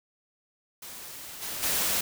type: noise with level steps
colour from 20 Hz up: white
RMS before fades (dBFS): -42 / -35 / -27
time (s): 0.82-2.01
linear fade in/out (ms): 5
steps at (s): 1.41 / 1.62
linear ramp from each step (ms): 20
effects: none